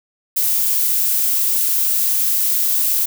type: noise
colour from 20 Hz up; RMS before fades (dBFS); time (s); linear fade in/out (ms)
violet; -17; 0.36-3.06; 10
effects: none